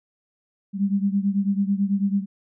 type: beating tone pair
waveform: sine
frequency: 196 / 205.1 Hz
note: G3 / G#3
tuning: 0 / -21 cents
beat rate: 9.1 Hz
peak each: -21 / -24 dBFS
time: 0.73-2.26 s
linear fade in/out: 50 ms
effects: none